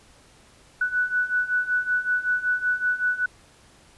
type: beating tone pair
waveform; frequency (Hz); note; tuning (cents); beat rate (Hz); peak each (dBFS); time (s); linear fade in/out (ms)
sine; 1480 / 1485.3; F#6 / F#6; 0 / +6; 5.3; -26 / -23; 0.81-3.26; 5
effects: pink hiss -54 dBFS RMS until 3.97 s + resampled to 24000 Hz